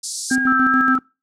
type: band-pass noise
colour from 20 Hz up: white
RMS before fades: -28 dBFS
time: 0.03-0.36 s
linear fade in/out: 10 ms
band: 4400 to 9400 Hz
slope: 48 dB/octave
type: tone with vibrato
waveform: sine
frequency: 1600 Hz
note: G6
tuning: 35 cents sharp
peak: -18 dBFS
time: 0.3-0.95 s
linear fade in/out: 20 ms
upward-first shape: triangle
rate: 2.5 Hz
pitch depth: 35 cents each way
type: tone with tremolo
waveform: triangle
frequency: 258.7 Hz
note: C4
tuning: 19 cents flat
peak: -14 dBFS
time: 0.31-0.99 s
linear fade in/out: 2 ms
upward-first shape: square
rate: 7 Hz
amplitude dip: 55%
type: tone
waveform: sine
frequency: 1314 Hz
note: E6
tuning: 6 cents flat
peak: -16 dBFS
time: 0.47-0.98 s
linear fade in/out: 2 ms
effects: noise-tail reverb RT60 0.3 s tail -25 dB re dry